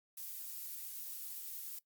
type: noise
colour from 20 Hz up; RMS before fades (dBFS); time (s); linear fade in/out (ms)
violet; -45; 0.17-1.79; 5
effects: noise-tail reverb RT60 0.1 s tail -19 dB re dry + Opus 48 kbps